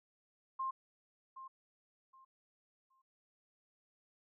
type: tone with echo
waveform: sine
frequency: 1059 Hz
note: C6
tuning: 21 cents sharp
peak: -35 dBFS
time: 0.59-0.71 s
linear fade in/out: 10 ms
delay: 770 ms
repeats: 3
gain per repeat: -12 dB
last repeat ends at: 3.02 s
effects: none